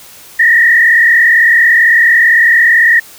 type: tone with frequency modulation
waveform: sine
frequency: 1864.7 Hz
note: A#6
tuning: in tune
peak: -4 dBFS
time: 0.39-3 s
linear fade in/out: 10 ms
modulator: 37.9 Hz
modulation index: 1.9
effects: white hiss -36 dBFS RMS until 3.18 s